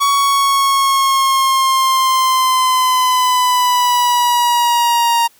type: linear sweep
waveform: 45% pulse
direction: down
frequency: 1124 to 932.3 Hz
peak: -11 dBFS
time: 0-5.28 s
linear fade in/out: 20 ms
effects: white hiss -51 dBFS RMS until 5.39 s